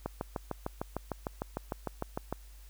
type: click train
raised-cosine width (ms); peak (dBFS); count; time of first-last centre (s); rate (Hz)
1; -19; 16; 0.06-2.326; 6.62
effects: added 50 Hz sine -49 dBFS peak until 2.69 s + white hiss -61 dBFS RMS until 2.69 s